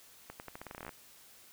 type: accelerating click train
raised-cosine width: 0.5 ms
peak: -28 dBFS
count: 15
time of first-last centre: 0.3-0.892 s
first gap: 99 ms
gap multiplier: 0.85
effects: white hiss -58 dBFS RMS until 1.52 s